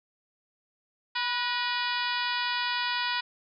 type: harmonic tone with a mistuned harmonic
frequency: 490 Hz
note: B4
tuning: 14 cents flat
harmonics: 2 / 3 / 4 / 5 / 6 / 7 / 8 / 9 / 10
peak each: -32 / -34 / -35 / -36 / -37 / -37 / -38 / -39 / -39 dBFS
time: 1.15-3.21 s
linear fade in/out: 10 ms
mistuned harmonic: 4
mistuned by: -50 cents
effects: none